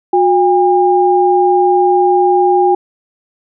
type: tone pair together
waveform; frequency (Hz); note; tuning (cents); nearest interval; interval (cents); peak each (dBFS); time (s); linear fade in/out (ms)
sine; 362.1 / 806.8; F#4 / G5; -37 / +50; octave + major second; 1387; -10; 0.13-2.75; 5
effects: none